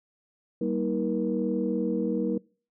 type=tone cluster; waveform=sine; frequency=194.4 / 235.3 / 318.2 / 475.1 Hz; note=G3 / A#3 / D#4 / A#4; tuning=-14 / +16 / +39 / +33 cents; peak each=-30 dBFS; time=0.61-2.38 s; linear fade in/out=5 ms; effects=noise-tail reverb RT60 0.4 s tail -24 dB re dry + tanh soft clip ceiling -14 dBFS